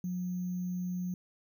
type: tone with sample-and-hold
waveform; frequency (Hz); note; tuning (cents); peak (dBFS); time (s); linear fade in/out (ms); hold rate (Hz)
sine; 180; F#3; -47; -32; 0.04-1.14; 2; 6300
effects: none